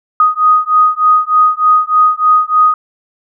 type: beating tone pair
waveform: sine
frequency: 1244.5 / 1247.8 Hz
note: D#6 / D#6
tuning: 0 / +5 cents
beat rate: 3.3 Hz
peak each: -10 dBFS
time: 0.2-2.74 s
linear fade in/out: 2 ms
effects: none